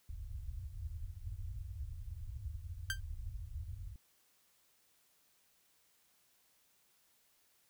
white low-pass noise, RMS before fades -44 dBFS, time 0.09-3.96 s, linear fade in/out 2 ms, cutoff 100 Hz, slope 48 dB/octave
sawtooth tone with exponential decay, 1571 Hz, G6, 3 cents sharp, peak -27 dBFS, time 2.9-3 s, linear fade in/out 1 ms, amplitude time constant 21 ms
effects white hiss -72 dBFS RMS until 7.69 s

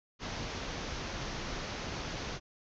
pink low-pass noise, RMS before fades -39 dBFS, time 0.19-2.4 s, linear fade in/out 50 ms, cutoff 6500 Hz, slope 96 dB/octave, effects none

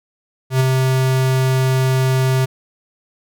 square tone with ADSR envelope, 130.81 Hz, C3, in tune, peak -11 dBFS, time 0.5-2.46 s, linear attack 100 ms, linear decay 18 ms, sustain -3 dB, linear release 17 ms, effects none

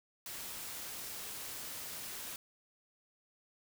white noise, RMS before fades -44 dBFS, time 0.26-2.36 s, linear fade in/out 2 ms, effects none

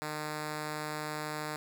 5% pulse tone, 152.2 Hz, D#3, 38 cents flat, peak -24 dBFS, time 0.02-1.56 s, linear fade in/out 0 ms, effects none

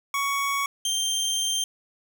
25% pulse tone pair in turn, 1117 / 3159 Hz, C#6 / G7, +13 / +13 cents, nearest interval octave + tritone, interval 1800 cents, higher second, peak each -20 dBFS, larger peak neither, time 0.14-0.66 / 0.85-1.64 s, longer second, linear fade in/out 2 ms, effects none

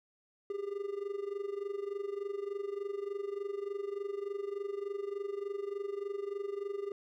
triangle tone with amplitude modulation, 401.8 Hz, G4, 43 cents sharp, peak -30 dBFS, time 0.5-6.92 s, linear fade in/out 2 ms, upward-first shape sine, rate 23.4 Hz, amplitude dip 80%, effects none

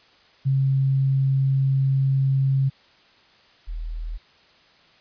sine tone pair in turn, 135.1 / 40.17 Hz, C#3 / E1, -44 / -44 cents, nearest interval octave + major sixth, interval 2100 cents, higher first, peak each -17 / -27 dBFS, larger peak first, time 0.45-2.7 / 3.67-4.18 s, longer first, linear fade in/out 20 ms, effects white hiss -55 dBFS RMS until 5 s + resampled to 11025 Hz

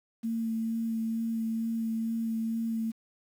sine tone with vibrato, 226.1 Hz, A3, 47 cents sharp, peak -28 dBFS, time 0.23-2.92 s, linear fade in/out 20 ms, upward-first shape sine, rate 2.2 Hz, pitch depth 14 cents each way, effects 9-bit

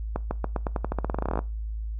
accelerating click train, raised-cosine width 1 ms, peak -13 dBFS, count 21, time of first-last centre 0.16-1.391 s, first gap 150 ms, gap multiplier 0.89, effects noise-tail reverb RT60 0.3 s tail -21 dB re dry + added 54 Hz sine -29 dBFS peak until 1.99 s

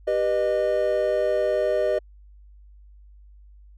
triangle chord, G augmented, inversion none, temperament just, 392 / 490 / 612.5 Hz, G4 / B4 / D#5, 0 / -14 / -27 cents, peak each -25 / -24 / -20 dBFS, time 0.07-1.99 s, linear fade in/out 10 ms, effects added 50 Hz sine -46 dBFS peak until 3.77 s

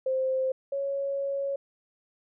sine tone pair in turn, 523.3 / 554.4 Hz, C5 / C#5, 0 / 0 cents, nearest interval minor second, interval 100 cents, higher second, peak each -24 / -27 dBFS, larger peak first, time 0.06-0.52 / 0.72-1.56 s, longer second, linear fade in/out 5 ms, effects none

